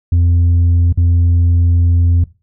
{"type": "tone with dropouts", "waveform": "sine", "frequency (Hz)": 86, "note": "F2", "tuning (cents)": -26, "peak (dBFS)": -5, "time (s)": [0.12, 2.24], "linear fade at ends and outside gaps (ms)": 5, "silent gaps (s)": [0.926, 0.974], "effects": ["noise-tail reverb RT60 0.3 s tail -21 dB re dry", "tanh soft clip ceiling -7 dBFS"]}